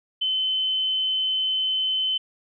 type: tone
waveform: sine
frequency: 3055 Hz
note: G7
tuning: 45 cents flat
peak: -21 dBFS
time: 0.21-2.18 s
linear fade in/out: 10 ms
effects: none

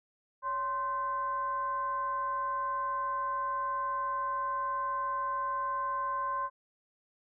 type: tone with frequency modulation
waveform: sine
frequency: 1046.5 Hz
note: C6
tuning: in tune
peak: -30 dBFS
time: 0.42-6.5 s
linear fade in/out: 50 ms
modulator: 484 Hz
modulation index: 0.45
effects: none

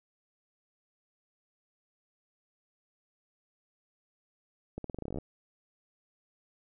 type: accelerating click train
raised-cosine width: 2 ms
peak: -24 dBFS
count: 14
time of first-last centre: 4.78-5.185 s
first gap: 63 ms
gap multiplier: 0.87
effects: none

